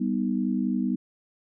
sine chord, G augmented, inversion none, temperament equal, 196 / 246.9 / 311.1 Hz, G3 / B3 / D#4, 0 / 0 / 0 cents, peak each -27 / -26 / -31 dBFS, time 0-0.96 s, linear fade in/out 10 ms, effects none

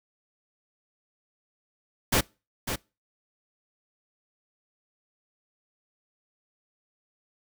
pink noise with echo, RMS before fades -22 dBFS, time 2.12-2.21 s, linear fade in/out 10 ms, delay 550 ms, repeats 1, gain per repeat -8 dB, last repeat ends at 2.76 s, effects noise-tail reverb RT60 0.3 s tail -25 dB re dry

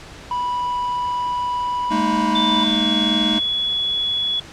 triangle tone, 983 Hz, B5, 8 cents flat, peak -18 dBFS, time 0.31-2.64 s, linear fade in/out 2 ms
square chord, Ab suspended second, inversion none, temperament equal with one note detuned, 207.7 / 228.2 / 311.1 Hz, Ab3 / Bb3 / Eb4, 0 / -37 / 0 cents, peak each -24 dBFS, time 1.9-3.4 s, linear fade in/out 20 ms
sine tone with pitch glide, 3526 to 3388 Hz, A7 to G#7, +3 to +34 cents, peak -18 dBFS, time 2.35-4.4 s, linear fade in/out 5 ms, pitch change -69 cents, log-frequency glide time 2.49-2.9 s
effects pink hiss -39 dBFS RMS until 4.52 s + low-pass 6000 Hz 12 dB/octave

